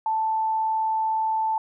sine tone, 881 Hz, A5, 2 cents sharp, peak -21 dBFS, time 0.06-1.58 s, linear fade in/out 2 ms, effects none

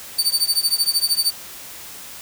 sawtooth tone with tremolo, 4578 Hz, D8, 45 cents flat, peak -10 dBFS, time 0.18-1.31 s, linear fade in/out 10 ms, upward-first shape triangle, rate 13 Hz, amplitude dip 100%, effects white hiss -37 dBFS RMS until 2.21 s

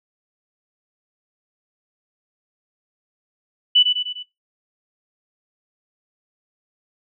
sine tone with echo, 2975 Hz, F#7, 9 cents sharp, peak -10 dBFS, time 3.75-3.83 s, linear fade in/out 10 ms, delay 100 ms, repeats 4, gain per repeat -5 dB, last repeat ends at 4.23 s, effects noise-tail reverb RT60 0.2 s tail -19 dB re dry

